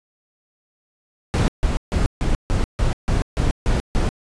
brown noise bursts, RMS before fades -18 dBFS, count 10, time 1.34-4.09 s, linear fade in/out 0 ms, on 140 ms, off 150 ms, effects resampled to 22050 Hz

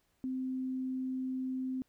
sine tone, 259.2 Hz, C4, 16 cents flat, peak -33 dBFS, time 0.24-1.82 s, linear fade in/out 0 ms, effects pink hiss -75 dBFS RMS until 1.88 s

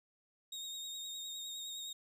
30% pulse tone with vibrato, 3729 Hz, A#7, in tune, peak -39 dBFS, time 0.52-1.93 s, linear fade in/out 5 ms, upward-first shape sine, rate 9.7 Hz, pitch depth 31 cents each way, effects none

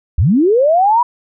sine linear sweep, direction up, 56.3 to 989 Hz, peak -8 dBFS, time 0.18-1.03 s, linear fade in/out 5 ms, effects none

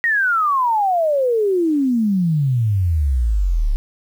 sine exponential sweep, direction down, 1906 to 33.29 Hz, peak -14 dBFS, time 0.04-3.76 s, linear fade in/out 0 ms, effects 8-bit

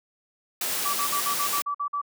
white noise, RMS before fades -28 dBFS, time 0.61-1.62 s, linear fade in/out 2 ms
sine tone bursts, 1154 Hz, D6, 31 cents flat, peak -25 dBFS, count 9, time 0.85-2.016 s, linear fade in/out 10 ms, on 86 ms, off 49 ms
effects high-pass 200 Hz 12 dB/octave

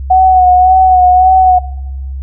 sine tone with vibrato, 740 Hz, F#5, in tune, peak -3 dBFS, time 0.1-1.59 s, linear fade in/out 10 ms, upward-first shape sine, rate 1.8 Hz, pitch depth 31 cents each way, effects noise-tail reverb RT60 1.0 s tail -21 dB re dry + added 67 Hz sine -18 dBFS peak until 2.22 s

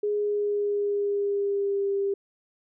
sine tone with pitch glide, 415.3 to 397 Hz, G#4 to G4, 0 to +22 cents, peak -23 dBFS, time 0.03-2.14 s, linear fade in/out 5 ms, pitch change -78 cents, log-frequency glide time 0.14-1.91 s, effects none

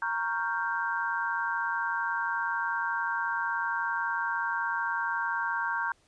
sine chord, G half-diminished seventh, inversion first, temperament equal, 932.3 / 1108.7 / 1396.9 / 1568 Hz, Bb5 / Db6 / F6 / G6, 0 / 0 / 0 / 0 cents, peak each -32 / -36 / -36 / -31 dBFS, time 0.02-5.92 s, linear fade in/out 2 ms, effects pink hiss -66 dBFS RMS until 6.07 s + resampled to 22050 Hz

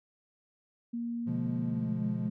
sine tone with pitch glide, 235.1 to 211.9 Hz, A#3 to G#3, +15 to +35 cents, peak -32 dBFS, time 0.93-2.3 s, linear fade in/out 10 ms, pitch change -180 cents, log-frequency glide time 1.62-2.03 s
triangle chord, B diminished seventh, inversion none, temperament equal with one note detuned, 123.47 / 144.56 / 174.61 / 207.7 Hz, B2 / D3 / F3 / Ab3, 0 / -27 / 0 / 0 cents, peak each -34 / -39 / -34 / -39 dBFS, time 1.26-2.3 s, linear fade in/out 20 ms
effects none

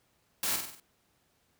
white noise with echo, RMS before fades -31 dBFS, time 0.43-0.56 s, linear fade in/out 2 ms, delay 48 ms, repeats 5, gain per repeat -5 dB, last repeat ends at 0.8 s, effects pink hiss -71 dBFS RMS until 1.59 s + high-pass 60 Hz 12 dB/octave

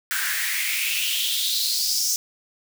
white noise with high-pass filter sweep, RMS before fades -24 dBFS, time 0.11-2.16 s, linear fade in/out 0 ms, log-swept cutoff 1500 to 5900 Hz, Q 5.5, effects none

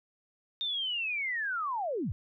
sine linear sweep, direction down, 3666 to 67.1 Hz, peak -30 dBFS, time 0.61-2.12 s, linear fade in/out 0 ms, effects none

